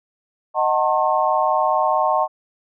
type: chord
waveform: sine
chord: D# diminished seventh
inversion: none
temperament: just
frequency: 622.3 / 746.7 / 896 / 1075.3 Hz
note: D#5 / F#5 / A5 / C6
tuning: 0 / +16 / +31 / +47 cents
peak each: -21 dBFS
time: 0.54-2.28 s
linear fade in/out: 50 ms
effects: none